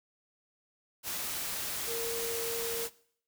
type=tone in noise; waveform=sine; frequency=462.8 Hz; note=A#4; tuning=13 cents flat; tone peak=-35 dBFS; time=1.86-2.89 s; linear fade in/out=50 ms; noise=white; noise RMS=-36 dBFS; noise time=1.03-2.9 s; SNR=-2 dB; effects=noise-tail reverb RT60 0.6 s tail -20 dB re dry